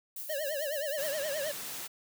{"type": "noise with tremolo", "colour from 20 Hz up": "violet", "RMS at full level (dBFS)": -39, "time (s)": [0.16, 1.12], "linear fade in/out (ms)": 5, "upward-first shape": "triangle", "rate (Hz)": 7, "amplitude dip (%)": 40}
{"type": "tone with vibrato", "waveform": "square", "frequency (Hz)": 587.3, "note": "D5", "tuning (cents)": 0, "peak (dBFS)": -33, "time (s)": [0.29, 1.52], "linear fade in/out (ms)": 10, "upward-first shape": "triangle", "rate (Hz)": 9.5, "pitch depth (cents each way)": 160}
{"type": "high-pass noise", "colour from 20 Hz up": "white", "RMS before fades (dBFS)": -40, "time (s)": [0.97, 1.88], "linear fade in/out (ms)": 20, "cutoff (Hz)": 110, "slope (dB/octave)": 48}
{"effects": []}